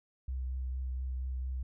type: tone with vibrato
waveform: sine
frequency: 64.2 Hz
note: C2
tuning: 32 cents flat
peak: -33 dBFS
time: 0.28-1.63 s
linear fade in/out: 5 ms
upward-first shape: triangle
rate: 4.3 Hz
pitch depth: 23 cents each way
effects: none